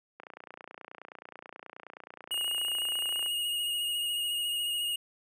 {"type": "click train", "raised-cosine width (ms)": 0.5, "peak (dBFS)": -28, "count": 91, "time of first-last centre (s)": [0.2, 3.261], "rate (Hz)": 29.4}
{"type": "tone with vibrato", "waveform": "square", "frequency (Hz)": 2867, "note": "F7", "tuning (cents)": 45, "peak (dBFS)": -30, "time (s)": [2.31, 4.96], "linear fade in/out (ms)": 5, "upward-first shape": "sine", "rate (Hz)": 14, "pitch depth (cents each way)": 23}
{"effects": ["high-pass 400 Hz 12 dB/octave"]}